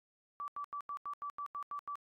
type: tone bursts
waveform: sine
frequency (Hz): 1156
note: D6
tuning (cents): -28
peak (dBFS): -38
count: 10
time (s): 0.4-1.955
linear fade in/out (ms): 0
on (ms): 79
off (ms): 85
effects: AAC 64 kbps